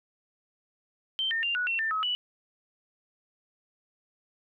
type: tone with pitch steps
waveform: sine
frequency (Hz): 3120 / 1818 / 2789 / 1468 / 2714 / 1788 / 1280 / 2956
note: G7 / A#6 / F7 / F#6 / E7 / A6 / D#6 / F#7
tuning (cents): -9 / -44 / -3 / -14 / +50 / +27 / +49 / -2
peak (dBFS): -26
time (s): 1.19-2.15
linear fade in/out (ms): 0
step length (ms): 120
effects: none